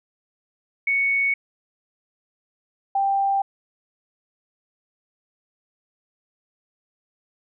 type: tone pair in turn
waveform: sine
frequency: 2221 / 787.7 Hz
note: C#7 / G5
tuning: +3 / +8 cents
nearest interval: octave + tritone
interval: 1795 cents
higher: first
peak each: -18 dBFS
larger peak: neither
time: 0.87-1.34 / 2.95-3.42 s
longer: neither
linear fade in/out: 5 ms
effects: none